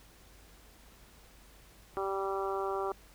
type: harmonic tone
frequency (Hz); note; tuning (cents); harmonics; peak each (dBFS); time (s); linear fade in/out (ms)
194.6; G3; -12; 2 / 3 / 4 / 5 / 6 / 7; -34 / -41 / -38 / -42 / -39 / -44; 1.97-2.92; 0
effects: added 50 Hz sine -59 dBFS peak until 3.14 s + pink hiss -59 dBFS RMS until 3.14 s